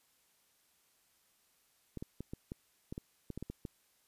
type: clicks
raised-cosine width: 3 ms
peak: -28 dBFS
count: 12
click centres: 1.973 / 2.025 / 2.206 / 2.335 / 2.519 / 2.925 / 2.979 / 3.303 / 3.376 / 3.426 / 3.5 / 3.652 s
effects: white hiss -72 dBFS RMS until 4.07 s + resampled to 32000 Hz